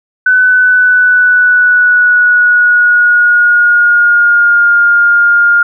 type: tone with pitch glide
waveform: sine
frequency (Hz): 1505 to 1412.3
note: F#6 to F6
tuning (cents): +29 to +19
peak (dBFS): -4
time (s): 0.26-5.63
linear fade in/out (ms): 5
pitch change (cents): -110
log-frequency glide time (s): 0.37-4.72
effects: none